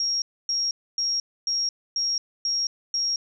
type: tone bursts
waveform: sine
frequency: 5588 Hz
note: F8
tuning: in tune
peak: -22 dBFS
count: 7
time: 0-3.16 s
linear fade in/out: 2 ms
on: 220 ms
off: 270 ms
effects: none